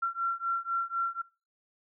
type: beating tone pair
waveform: sine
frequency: 1362 / 1366 Hz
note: F6 / F6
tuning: -44 / -39 cents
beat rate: 4 Hz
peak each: -31 dBFS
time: 0.02-1.22 s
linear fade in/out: 10 ms
effects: noise-tail reverb RT60 0.3 s tail -21 dB re dry